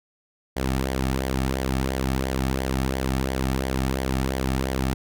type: tone with flanger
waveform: sawtooth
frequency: 65.8 Hz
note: C2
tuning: 10 cents sharp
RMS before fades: -25 dBFS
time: 0.56-4.94 s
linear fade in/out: 10 ms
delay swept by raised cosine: 0.75 to 2.05 ms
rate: 2.9 Hz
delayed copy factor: -0.6
effects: none